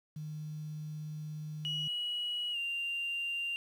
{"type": "tone", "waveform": "sine", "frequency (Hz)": 152.8, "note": "D#3", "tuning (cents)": -31, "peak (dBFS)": -38, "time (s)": [0.16, 1.88], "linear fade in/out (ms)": 5}
{"type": "tone with pitch glide", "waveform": "sine", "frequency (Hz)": [2916, 2784], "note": ["F#7", "F7"], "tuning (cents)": [-26, -6], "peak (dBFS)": -32, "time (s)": [1.65, 3.56], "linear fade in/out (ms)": 0, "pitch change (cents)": -80, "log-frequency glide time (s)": [2.52, 2.57]}
{"effects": ["tanh soft clip ceiling -28 dBFS", "10-bit"]}